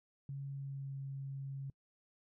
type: tone with pitch glide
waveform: sine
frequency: 138.59 to 136.76 Hz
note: C#3 to C#3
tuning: 0 to -23 cents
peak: -40 dBFS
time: 0.29-1.7 s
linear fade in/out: 2 ms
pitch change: -23 cents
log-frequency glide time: 0.47-0.96 s
effects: noise-tail reverb RT60 0.1 s tail -26 dB re dry